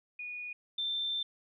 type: tone pair in turn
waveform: sine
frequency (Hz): 2458 / 3564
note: D#7 / A7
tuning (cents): -22 / +22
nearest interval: tritone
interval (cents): 644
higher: second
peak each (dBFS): -38 / -31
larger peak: second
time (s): 0.19-0.53 / 0.78-1.23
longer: second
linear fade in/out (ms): 5
effects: none